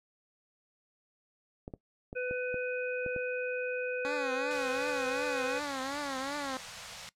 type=clicks; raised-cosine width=2 ms; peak=-27 dBFS; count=7; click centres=1.679 / 1.738 / 2.129 / 2.311 / 2.543 / 3.063 / 3.163 s
type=harmonic tone; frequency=500 Hz; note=B4; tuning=21 cents sharp; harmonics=1 / 3 / 5; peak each=-33 / -38 / -40 dBFS; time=2.15-5.6 s; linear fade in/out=20 ms
type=tone with vibrato; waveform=10% pulse; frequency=276.7 Hz; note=C#4; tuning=3 cents flat; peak=-26 dBFS; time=4.05-6.57 s; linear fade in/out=0 ms; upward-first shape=triangle; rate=2.7 Hz; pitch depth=120 cents each way
type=band-stop noise; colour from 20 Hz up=white; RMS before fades=-41 dBFS; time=4.51-7.09 s; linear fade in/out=0 ms; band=220 to 470 Hz; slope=96 dB/octave
effects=noise-tail reverb RT60 0.1 s tail -19 dB re dry + low-pass 6000 Hz 12 dB/octave